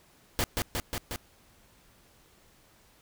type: noise with echo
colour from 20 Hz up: pink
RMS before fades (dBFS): -27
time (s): 0.39-0.44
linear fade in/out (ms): 0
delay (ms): 180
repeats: 4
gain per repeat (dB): -2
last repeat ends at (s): 1.16
effects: pink hiss -61 dBFS RMS until 3.01 s